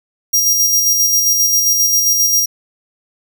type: tone with tremolo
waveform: sawtooth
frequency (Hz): 5700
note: F8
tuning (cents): +34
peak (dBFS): -7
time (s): 0.33-2.46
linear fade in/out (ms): 10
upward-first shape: square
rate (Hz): 7.5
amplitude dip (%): 30
effects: none